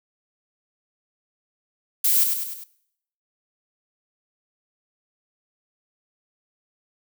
violet noise with echo, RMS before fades -19 dBFS, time 2.04-2.24 s, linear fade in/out 5 ms, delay 100 ms, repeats 4, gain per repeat -5 dB, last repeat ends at 2.64 s, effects noise-tail reverb RT60 0.7 s tail -19 dB re dry

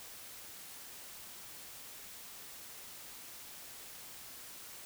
silence, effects white hiss -50 dBFS RMS until 4.85 s

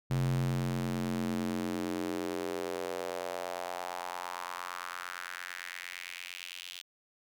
square tone with high-pass filter sweep, 44.4 Hz, F1, 29 cents sharp, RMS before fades -36 dBFS, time 0.1-6.82 s, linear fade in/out 10 ms, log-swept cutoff 120 to 3200 Hz, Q 2.8, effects none

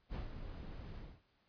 brown noise with ADSR envelope, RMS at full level -40 dBFS, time 0.09-1.22 s, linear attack 58 ms, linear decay 130 ms, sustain -7 dB, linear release 250 ms, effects pink hiss -75 dBFS RMS until 1.48 s + resampled to 11025 Hz

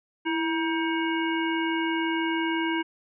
harmonic tone with a mistuned harmonic, 317.3 Hz, D#4, 34 cents sharp, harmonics 1 / 3 / 5 / 7 / 9, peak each -26 / -31 / -33 / -34 / -36 dBFS, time 0.25-2.83 s, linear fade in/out 20 ms, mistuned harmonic 1, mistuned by +61 cents, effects none

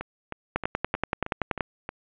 two click trains, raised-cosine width 0.5 ms, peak -17 / -9 dBFS, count 7 / 12, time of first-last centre 0.01-1.891 / 0.56-1.608 s, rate 3.19 / 10.5 Hz, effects resampled to 8000 Hz + 7-bit

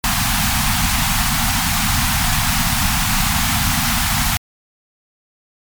pink band-stop noise, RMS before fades -17 dBFS, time 0.04-4.37 s, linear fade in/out 0 ms, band 260 to 690 Hz, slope 96 dB/octave, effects MP3 96 kbps

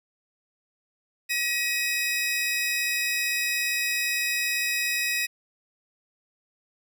sawtooth tone pair together, 1915.4 / 2528 Hz, A#6 / D#7, +46 / +27 cents, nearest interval perfect fourth, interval 481 cents, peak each -25 / -23 dBFS, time 1.29-5.27 s, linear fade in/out 20 ms, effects none

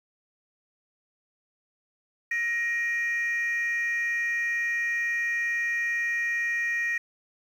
sine tone pair together, 1877.8 / 2400 Hz, A#6 / D7, +12 / +37 cents, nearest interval major third, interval 425 cents, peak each -24 / -31 dBFS, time 2.31-6.98 s, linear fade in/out 5 ms, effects tanh soft clip ceiling -21 dBFS + 9-bit

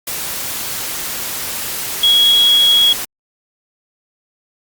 sine tone in noise, 3322 Hz, G#7, in tune, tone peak -8 dBFS, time 2.03-2.93 s, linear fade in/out 5 ms, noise white, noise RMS -23 dBFS, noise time 0.07-3.05 s, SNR +12 dB, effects Opus 48 kbps

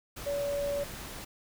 sine tone in noise, 570 Hz, C#5, 48 cents sharp, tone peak -29 dBFS, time 0.26-0.84 s, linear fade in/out 10 ms, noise pink, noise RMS -42 dBFS, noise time 0.16-1.25 s, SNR +10 dB, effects none

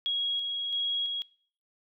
sine tone with tremolo, 3307 Hz, G#7, 8 cents flat, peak -26 dBFS, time 0.06-1.22 s, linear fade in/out 0 ms, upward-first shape square, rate 1.5 Hz, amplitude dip 30%, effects noise-tail reverb RT60 0.5 s tail -23 dB re dry

